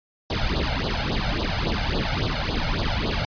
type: noise with flanger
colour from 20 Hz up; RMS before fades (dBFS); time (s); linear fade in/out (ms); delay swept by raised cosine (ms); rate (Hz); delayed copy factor
pink; -24; 0.3-3.25; 2; 0.22 to 1.42; 3.6; +1
effects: resampled to 11025 Hz